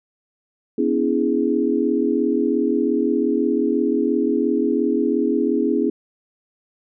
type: chord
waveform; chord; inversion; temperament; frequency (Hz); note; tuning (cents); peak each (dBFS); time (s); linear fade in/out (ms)
sine; C# minor seventh; third; equal with one note detuned; 246.9 / 283.8 / 329.6 / 415.3; B3 / C#4 / E4 / G#4; 0 / +41 / 0 / 0; -22; 0.78-5.9; 5
effects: none